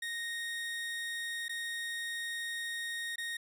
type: tone with dropouts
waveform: 30% pulse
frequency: 1861 Hz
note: A#6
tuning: 3 cents flat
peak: -33 dBFS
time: 0.02-3.37 s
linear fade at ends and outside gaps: 5 ms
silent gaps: 1.483-1.493 / 3.159-3.18 s
effects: resampled to 32000 Hz